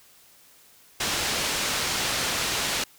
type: low-pass noise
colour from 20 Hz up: white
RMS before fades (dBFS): -27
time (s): 1-2.84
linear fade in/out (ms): 5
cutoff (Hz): 5900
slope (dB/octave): 12
effects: white hiss -55 dBFS RMS until 2.98 s